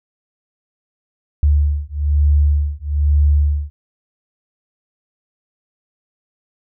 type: beating tone pair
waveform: sine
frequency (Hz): 72.7 / 73.8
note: D2 / D2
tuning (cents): -17 / +9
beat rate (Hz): 1.1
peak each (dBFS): -15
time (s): 1.43-3.7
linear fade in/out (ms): 0
effects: none